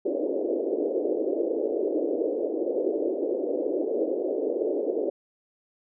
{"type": "band-pass noise", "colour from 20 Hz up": "pink", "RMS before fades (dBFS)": -27, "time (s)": [0.05, 5.1], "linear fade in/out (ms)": 5, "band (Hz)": [310, 560], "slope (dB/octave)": 48, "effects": []}